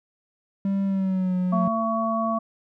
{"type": "tone with pitch glide", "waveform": "triangle", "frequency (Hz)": [196.2, 182.01], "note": ["G3", "F#3"], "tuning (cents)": [2, -28], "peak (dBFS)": -19, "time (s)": [0.65, 1.68], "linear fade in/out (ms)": 2, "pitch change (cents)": -130, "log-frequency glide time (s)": [0.85, 1.36]}
{"type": "harmonic tone", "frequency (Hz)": 224.5, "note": "A3", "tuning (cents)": 35, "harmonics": [1, 3, 5], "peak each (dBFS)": [-26, -26, -26], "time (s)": [1.52, 2.39], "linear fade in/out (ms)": 10}
{"effects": []}